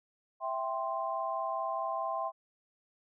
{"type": "chord", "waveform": "sine", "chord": "C major", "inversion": "first", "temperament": "equal", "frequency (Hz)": [659.3, 784, 1046.5], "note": ["E5", "G5", "C6"], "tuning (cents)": [0, 0, 0], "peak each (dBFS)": [-36, -37, -35], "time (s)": [0.4, 2.32], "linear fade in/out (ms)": 50, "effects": []}